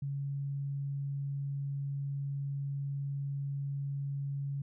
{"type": "tone", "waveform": "sine", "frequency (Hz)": 139.8, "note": "C#3", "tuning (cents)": 15, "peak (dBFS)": -33, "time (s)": [0.02, 4.62], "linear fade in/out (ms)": 5, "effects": []}